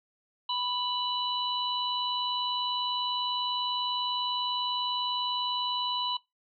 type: harmonic tone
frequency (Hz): 990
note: B5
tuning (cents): +4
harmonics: 1 / 3 / 4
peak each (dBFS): -32 / -33 / -33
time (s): 0.49-6.17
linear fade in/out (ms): 5
effects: noise-tail reverb RT60 0.2 s tail -21 dB re dry